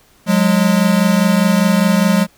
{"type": "tone pair together", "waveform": "square", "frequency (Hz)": [181.45, 206.4], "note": ["F#3", "G#3"], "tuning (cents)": [-34, -10], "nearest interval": "major second", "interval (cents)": 224, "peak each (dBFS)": -14, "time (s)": [0.26, 2.27], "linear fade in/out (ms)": 50, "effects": ["pink hiss -51 dBFS RMS until 2.37 s"]}